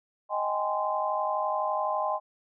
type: chord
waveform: sine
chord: Ab major seventh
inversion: second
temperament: just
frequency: 623 / 778.7 / 830.6 / 1038.3 Hz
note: Eb5 / G5 / Ab5 / C6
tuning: +2 / -12 / 0 / -14 cents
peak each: -31 / -33 / -32 / -30 dBFS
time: 0.29-2.2 s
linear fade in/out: 50 ms
effects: none